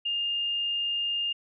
sine tone, 2818 Hz, F7, 15 cents sharp, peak -26 dBFS, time 0.05-1.33 s, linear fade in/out 10 ms, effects none

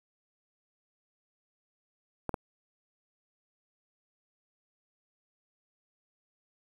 clicks, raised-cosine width 1 ms, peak -17 dBFS, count 2, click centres 2.293 / 2.342 s, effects 8-bit

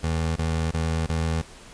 25% pulse tone bursts, 81 Hz, E2, 30 cents flat, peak -19 dBFS, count 4, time 0.03-1.419 s, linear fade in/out 10 ms, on 330 ms, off 23 ms, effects pink hiss -46 dBFS RMS until 1.73 s + resampled to 22050 Hz

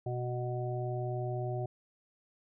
harmonic tone, 123.47 Hz, B2, in tune, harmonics 1 / 3 / 5 / 6, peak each -34 / -39 / -41 / -42 dBFS, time 0.06-1.66 s, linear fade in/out 5 ms, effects none

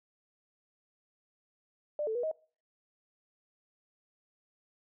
sine tone with pitch steps, 595 / 440.5 / 484.2 / 630 Hz, D5 / A4 / B4 / D#5, +22 / +2 / -34 / +21 cents, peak -30 dBFS, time 1.99-2.314 s, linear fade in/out 2 ms, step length 81 ms, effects noise-tail reverb RT60 0.4 s tail -23 dB re dry

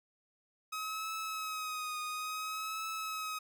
sawtooth tone with vibrato, 1269 Hz, D#6, 34 cents sharp, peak -33 dBFS, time 0.72-3.39 s, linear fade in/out 10 ms, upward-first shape triangle, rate 0.58 Hz, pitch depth 47 cents each way, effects none

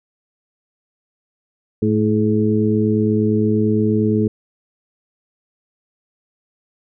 harmonic tone with a mistuned harmonic, 108.6 Hz, A2, 22 cents flat, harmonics 1 / 2 / 3 / 4, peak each -20 / -17 / -21 / -20 dBFS, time 1.82-4.28 s, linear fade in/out 5 ms, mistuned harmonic 4, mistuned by -38 cents, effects none

